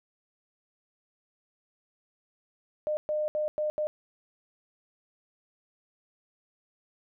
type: tone bursts at uneven times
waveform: sine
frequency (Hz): 607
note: D#5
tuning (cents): -43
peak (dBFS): -26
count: 5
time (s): 2.87-2.97 / 3.09-3.28 / 3.35-3.48 / 3.58-3.7 / 3.78-3.87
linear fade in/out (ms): 0
effects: none